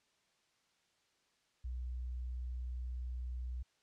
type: tone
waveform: sine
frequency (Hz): 61.74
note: B1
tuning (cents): 0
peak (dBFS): -38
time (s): 1.64-3.63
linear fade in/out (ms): 10
effects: white hiss -75 dBFS RMS until 3.82 s + low-pass 6000 Hz 12 dB/octave